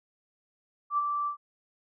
sine tone with ADSR envelope, 1168 Hz, D6, 10 cents flat, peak -22 dBFS, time 0.9-1.37 s, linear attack 77 ms, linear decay 31 ms, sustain -5 dB, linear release 100 ms, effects none

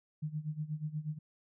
sine tone with tremolo, 152.7 Hz, D#3, 32 cents flat, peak -32 dBFS, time 0.22-1.19 s, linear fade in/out 10 ms, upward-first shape sine, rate 8.3 Hz, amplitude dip 85%, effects none

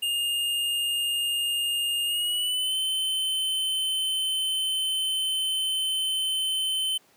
square tone with pitch glide, 2828 to 3066 Hz, F7 to G7, +21 to -39 cents, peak -25 dBFS, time 0.02-6.98 s, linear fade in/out 10 ms, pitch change +140 cents, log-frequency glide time 2.05-2.75 s, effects pink hiss -60 dBFS RMS until 7.16 s + high-pass 200 Hz 12 dB/octave

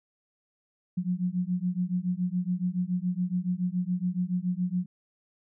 sine beating tone pair, 176.6 / 183.7 Hz, F3 / F#3, +20 / -12 cents, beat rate 7.1 Hz, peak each -29 / -29 dBFS, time 0.97-4.86 s, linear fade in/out 10 ms, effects none

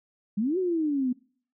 sine exponential two-way sweep, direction up then down, 193.6 to 381.9 to 243.5 Hz, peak -23 dBFS, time 0.37-1.13 s, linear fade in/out 10 ms, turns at 0.58 s, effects noise-tail reverb RT60 0.5 s tail -22 dB re dry

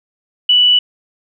sine tone, 2960 Hz, F#7, in tune, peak -7 dBFS, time 0.49-0.79 s, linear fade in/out 5 ms, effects none

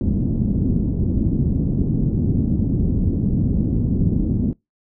white low-pass noise, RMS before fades -19 dBFS, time 0.01-4.53 s, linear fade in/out 2 ms, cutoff 250 Hz, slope 24 dB/octave, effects noise-tail reverb RT60 0.2 s tail -25 dB re dry

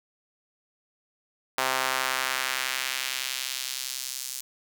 sawtooth tone with high-pass filter sweep, 130.81 Hz, C3, in tune, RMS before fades -30 dBFS, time 1.58-4.41 s, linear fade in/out 2 ms, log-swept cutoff 860 to 6500 Hz, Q 1, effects none

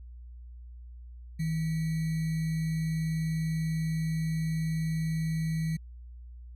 sine tone with sample-and-hold, 160.3 Hz, E3, 48 cents flat, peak -27 dBFS, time 1.39-5.77 s, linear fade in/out 10 ms, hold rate 2100 Hz, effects added 60 Hz sine -43 dBFS peak until 6.55 s + resampled to 32000 Hz

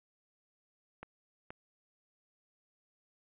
clicks, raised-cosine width 0.5 ms, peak -29 dBFS, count 2, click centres 1.03 / 1.505 s, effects resampled to 8000 Hz

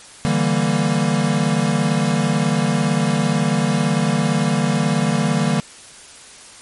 square chord, E half-diminished seventh, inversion third, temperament equal, 146.83 / 164.81 / 196 / 233.1 Hz, D3 / E3 / G3 / Bb3, 0 / 0 / 0 / 0 cents, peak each -22 dBFS, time 0.25-5.6 s, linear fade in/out 0 ms, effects white hiss -41 dBFS RMS until 6.61 s + MP3 48 kbps

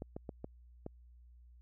clicks, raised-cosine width 2 ms, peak -28 dBFS, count 5, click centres 0.021 / 0.165 / 0.292 / 0.444 / 0.864 s, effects added 60 Hz sine -56 dBFS peak until 1.61 s

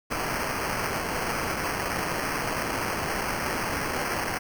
blue noise with sample-and-hold, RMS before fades -29 dBFS, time 0.1-4.39 s, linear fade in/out 20 ms, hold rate 3675 Hz, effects none

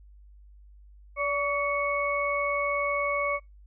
sine tone cluster, 576 / 1134 / 2212 Hz, D5 / C#6 / C#7, -34 / +39 / -4 cents, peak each -29 dBFS, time 1.16-3.4 s, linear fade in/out 50 ms, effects noise-tail reverb RT60 0.2 s tail -26 dB re dry + added 50 Hz sine -49 dBFS peak until 3.66 s

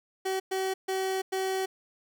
30% pulse tone bursts at uneven times, 380.3 Hz, F#4, 48 cents sharp, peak -25 dBFS, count 4, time 0.25-0.4 / 0.51-0.74 / 0.88-1.22 / 1.32-1.66 s, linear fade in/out 10 ms, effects none

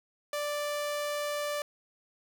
sawtooth tone, 587.3 Hz, D5, in tune, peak -27 dBFS, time 0.33-1.62 s, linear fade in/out 2 ms, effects none

